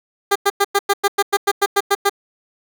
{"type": "tone bursts", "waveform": "15% pulse", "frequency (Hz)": 401.5, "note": "G4", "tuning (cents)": 41, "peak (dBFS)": -6, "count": 13, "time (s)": [0.31, 2.096], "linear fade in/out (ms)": 10, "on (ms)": 46, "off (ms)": 99, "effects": []}